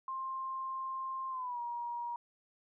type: tone with pitch glide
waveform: sine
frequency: 1056 to 951.7 Hz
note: C6 to A#5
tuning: +16 to +36 cents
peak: -36 dBFS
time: 0.08-2.16 s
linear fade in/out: 2 ms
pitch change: -180 cents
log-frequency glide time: 1.3-1.6 s
effects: none